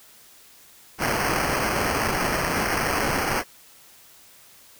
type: noise with sample-and-hold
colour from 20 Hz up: white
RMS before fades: -24 dBFS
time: 0.98-3.44 s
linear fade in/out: 50 ms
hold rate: 3675 Hz
effects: white hiss -51 dBFS RMS until 4.79 s